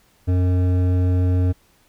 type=tone with hard clipping; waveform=triangle; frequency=90.7 Hz; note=F#2; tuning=34 cents flat; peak=-17 dBFS; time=0.27-1.53 s; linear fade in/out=20 ms; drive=15 dB; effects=pink hiss -58 dBFS RMS until 1.88 s